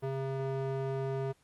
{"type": "tone with band-pass filter", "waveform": "square", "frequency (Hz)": 134.7, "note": "C#3", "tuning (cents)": -49, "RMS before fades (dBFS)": -34, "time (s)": [0.02, 1.33], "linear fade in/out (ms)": 20, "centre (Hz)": 430, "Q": 0.95, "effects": ["pink hiss -69 dBFS RMS until 1.43 s", "Opus 32 kbps"]}